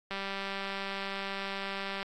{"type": "click train", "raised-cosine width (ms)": 0.3, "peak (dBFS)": -20, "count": 377, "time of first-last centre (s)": [0.11, 2.028], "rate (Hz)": 196, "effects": ["AAC 64 kbps"]}